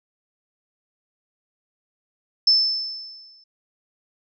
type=tone with exponential decay; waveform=sine; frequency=5274 Hz; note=E8; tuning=in tune; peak=-11 dBFS; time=2.47-3.44 s; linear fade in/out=5 ms; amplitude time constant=210 ms; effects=none